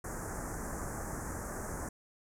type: band-stop noise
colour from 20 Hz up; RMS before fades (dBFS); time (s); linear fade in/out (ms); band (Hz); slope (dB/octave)
pink; -39; 0.04-1.89; 5; 1800 to 6300; 48
effects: low-pass 10000 Hz 12 dB/octave